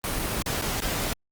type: noise with dropouts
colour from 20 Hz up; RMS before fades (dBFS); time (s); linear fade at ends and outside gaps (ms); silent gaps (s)
pink; -28; 0.04-1.13; 0; 0.191-0.195 / 0.422-0.462 / 0.613-0.622 / 0.803-0.821
effects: Opus 24 kbps